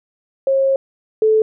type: tone pair in turn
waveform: sine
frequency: 540 / 436.1 Hz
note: C#5 / A4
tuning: -45 / -15 cents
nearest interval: major third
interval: 370 cents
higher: first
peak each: -12 / -10 dBFS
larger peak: second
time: 0.47-0.76 / 1.22-1.42 s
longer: first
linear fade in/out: 2 ms
effects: none